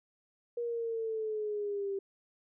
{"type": "linear sweep", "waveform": "sine", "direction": "down", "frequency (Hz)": [477.4, 390], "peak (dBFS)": -32, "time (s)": [0.57, 1.99], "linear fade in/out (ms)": 5, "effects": []}